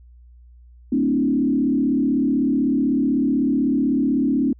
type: tone with frequency modulation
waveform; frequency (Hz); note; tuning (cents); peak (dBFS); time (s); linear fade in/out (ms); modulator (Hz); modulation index
sine; 268.1; C4; +42; -16; 0.92-4.53; 5; 36; 1.3
effects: added 60 Hz sine -44 dBFS peak until 4.59 s